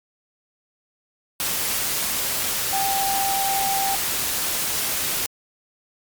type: tone in noise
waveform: sine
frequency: 784 Hz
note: G5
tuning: in tune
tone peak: -22 dBFS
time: 2.73-3.95 s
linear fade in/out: 0 ms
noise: white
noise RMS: -24 dBFS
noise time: 1.4-5.26 s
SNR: -1 dB
effects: MP3 96 kbps